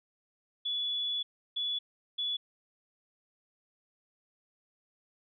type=tone bursts at uneven times; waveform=sine; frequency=3422 Hz; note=A7; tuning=49 cents flat; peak=-30 dBFS; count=3; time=0.65-1.23 / 1.56-1.79 / 2.18-2.37 s; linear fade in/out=10 ms; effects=none